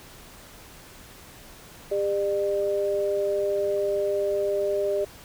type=tone pair together; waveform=sine; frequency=401 / 600 Hz; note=G4 / D5; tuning=+39 / +37 cents; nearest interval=perfect fifth; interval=698 cents; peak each=-25 dBFS; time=1.91-5.05 s; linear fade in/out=10 ms; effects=pink hiss -47 dBFS RMS until 5.24 s